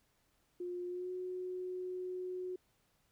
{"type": "tone with pitch glide", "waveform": "sine", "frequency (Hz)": [355.6, 366], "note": ["F4", "F#4"], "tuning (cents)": [31, -19], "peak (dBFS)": -38, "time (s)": [0.6, 2.56], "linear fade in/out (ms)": 5, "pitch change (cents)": 50, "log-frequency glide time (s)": [0.88, 1.11], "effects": ["pink hiss -75 dBFS RMS until 3.11 s"]}